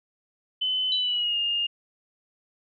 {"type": "tone with pitch glide", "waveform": "sine", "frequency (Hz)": [3031, 2828], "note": ["F#7", "F7"], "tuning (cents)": [41, 21], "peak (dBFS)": -23, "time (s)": [0.61, 1.67], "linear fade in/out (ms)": 10, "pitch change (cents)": -120, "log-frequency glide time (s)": [0.95, 1.38]}
{"type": "tone with exponential decay", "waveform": "sine", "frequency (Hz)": 3946, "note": "B7", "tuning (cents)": -2, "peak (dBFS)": -23, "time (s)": [0.92, 1.24], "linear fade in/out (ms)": 2, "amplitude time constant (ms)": 68}
{"effects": []}